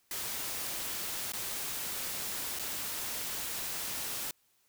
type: noise with dropouts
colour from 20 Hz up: white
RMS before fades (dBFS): -37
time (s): 0.11-4.31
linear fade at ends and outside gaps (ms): 2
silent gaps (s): 1.321-1.334 / 2.589-2.594
effects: white hiss -71 dBFS RMS until 4.68 s